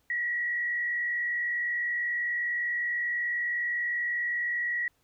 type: tone with frequency modulation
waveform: sine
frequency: 1921 Hz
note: B6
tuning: 48 cents flat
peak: -27 dBFS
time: 0.1-4.88 s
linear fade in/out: 2 ms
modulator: 54.7 Hz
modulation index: 0.62
effects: pink hiss -71 dBFS RMS until 5.03 s